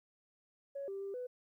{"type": "tone with pitch steps", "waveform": "sine", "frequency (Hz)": [557, 392.3, 394.8, 497.8], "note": ["C#5", "G4", "G4", "B4"], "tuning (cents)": [8, 1, 12, 14], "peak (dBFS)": -38, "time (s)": [0.75, 1.27], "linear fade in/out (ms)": 10, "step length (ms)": 130, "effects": ["tanh soft clip ceiling -34 dBFS", "13-bit"]}